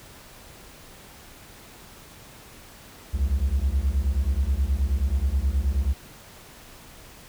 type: beating tone pair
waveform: triangle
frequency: 63.2 / 72.6 Hz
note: B1 / D2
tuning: +41 / -19 cents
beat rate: 9.4 Hz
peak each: -21 / -21 dBFS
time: 3.13-5.94 s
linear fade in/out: 20 ms
effects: tanh soft clip ceiling -12 dBFS + pink hiss -47 dBFS RMS until 7.28 s